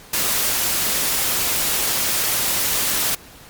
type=noise; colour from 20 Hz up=white; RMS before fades=-20 dBFS; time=0.13-3.15 s; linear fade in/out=5 ms; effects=pink hiss -43 dBFS RMS until 3.49 s + MP3 96 kbps